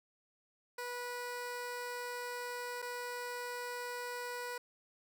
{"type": "tone with dropouts", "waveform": "15% pulse", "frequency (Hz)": 488.9, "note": "B4", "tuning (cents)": -18, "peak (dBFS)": -33, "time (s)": [0.78, 4.58], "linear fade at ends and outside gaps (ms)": 5, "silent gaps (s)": [2.82, 2.824], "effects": []}